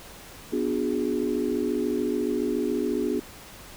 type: chord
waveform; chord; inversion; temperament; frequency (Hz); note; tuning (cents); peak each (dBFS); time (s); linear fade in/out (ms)
sine; G# half-diminished seventh; first; equal with one note detuned; 246.9 / 293.7 / 361.1 / 415.3; B3 / D4 / F#4 / G#4; 0 / 0 / -42 / 0; -29; 0.52-3.2; 10
effects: pink hiss -45 dBFS RMS until 3.76 s